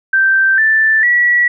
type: tone with pitch steps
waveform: sine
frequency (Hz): 1563 / 1765 / 1936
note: G6 / A6 / B6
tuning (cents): -6 / +5 / -35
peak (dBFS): -8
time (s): 0.13-1.48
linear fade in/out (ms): 5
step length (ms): 450
effects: none